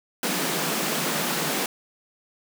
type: high-pass noise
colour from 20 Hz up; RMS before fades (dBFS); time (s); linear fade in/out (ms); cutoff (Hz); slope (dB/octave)
pink; -26; 0.23-1.66; 2; 150; 96
effects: none